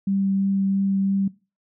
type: tone with vibrato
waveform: sine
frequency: 195.3 Hz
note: G3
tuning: 6 cents flat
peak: -19 dBFS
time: 0.07-1.28 s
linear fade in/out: 5 ms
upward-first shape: triangle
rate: 3 Hz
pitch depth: 9 cents each way
effects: noise-tail reverb RT60 0.3 s tail -20 dB re dry